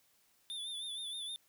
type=tone with vibrato; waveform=square; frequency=3539 Hz; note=A7; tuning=9 cents sharp; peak=-40 dBFS; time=0.5-1.36 s; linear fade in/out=0 ms; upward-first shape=sine; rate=6.4 Hz; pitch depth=59 cents each way; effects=white hiss -71 dBFS RMS until 1.48 s